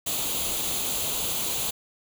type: noise with comb filter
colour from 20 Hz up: white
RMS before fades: -28 dBFS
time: 0.06-1.71 s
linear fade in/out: 10 ms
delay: 0.28 ms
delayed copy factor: +0.65
effects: none